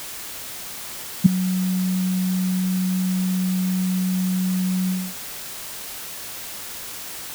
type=tone with ADSR envelope; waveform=sine; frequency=185 Hz; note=F#3; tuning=in tune; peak=-3 dBFS; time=1.24-5.14 s; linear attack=20 ms; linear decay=8 ms; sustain=-16 dB; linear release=240 ms; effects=white hiss -34 dBFS RMS until 7.34 s